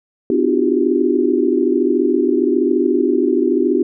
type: tone cluster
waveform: sine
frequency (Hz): 254.4 / 301.6 / 342.2 / 363.3 / 396.9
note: C4 / D4 / F4 / F#4 / G4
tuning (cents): -48 / +46 / -35 / -32 / +22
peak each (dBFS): -19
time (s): 0.3-3.83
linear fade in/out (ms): 2
effects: none